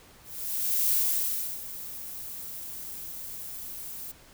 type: noise with ADSR envelope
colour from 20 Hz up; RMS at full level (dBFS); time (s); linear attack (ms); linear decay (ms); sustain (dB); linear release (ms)
violet; -24; 0.23-4.12; 690; 680; -15; 10
effects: pink hiss -54 dBFS RMS until 4.33 s